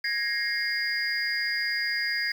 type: tone cluster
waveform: sine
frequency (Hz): 1657 / 1871 / 2127 / 4872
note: G#6 / A#6 / C7 / D#8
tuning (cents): -4 / +6 / +28 / -37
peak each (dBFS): -31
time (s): 0.04-2.32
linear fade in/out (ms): 5
effects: 8-bit